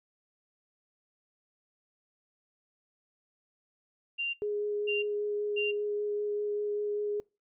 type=tone bursts; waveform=sine; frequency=2779 Hz; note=F7; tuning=9 cents flat; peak=-29 dBFS; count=3; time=4.18-5.72 s; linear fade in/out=20 ms; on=160 ms; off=530 ms
type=tone with vibrato; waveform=sine; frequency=415.3 Hz; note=G#4; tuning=in tune; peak=-29 dBFS; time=4.42-7.2 s; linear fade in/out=0 ms; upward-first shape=sine; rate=5.1 Hz; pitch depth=8 cents each way
effects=noise-tail reverb RT60 0.3 s tail -26 dB re dry